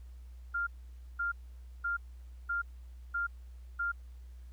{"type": "tone bursts", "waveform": "sine", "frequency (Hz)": 1396.9, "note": "F6", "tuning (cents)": 0, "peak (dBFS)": -30, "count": 6, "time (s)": [0.54, 3.92], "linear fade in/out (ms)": 10, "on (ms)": 130, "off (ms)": 520, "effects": ["added 61 Hz sine -46 dBFS peak until 4.52 s", "pink hiss -70 dBFS RMS until 4.52 s"]}